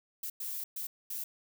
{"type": "noise bursts at uneven times", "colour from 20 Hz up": "violet", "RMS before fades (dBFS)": -38, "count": 4, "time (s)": [[0.23, 0.3], [0.4, 0.64], [0.76, 0.87], [1.1, 1.24]], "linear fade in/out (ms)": 5, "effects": []}